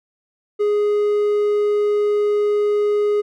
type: tone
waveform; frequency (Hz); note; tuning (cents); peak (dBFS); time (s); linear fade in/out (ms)
triangle; 415.3; G#4; 0; -13; 0.59-3.22; 20
effects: none